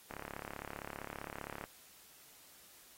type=click train; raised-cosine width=0.5 ms; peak=-28 dBFS; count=55; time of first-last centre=0.11-1.64 s; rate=35.3 Hz; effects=white hiss -60 dBFS RMS until 2.97 s + AAC 48 kbps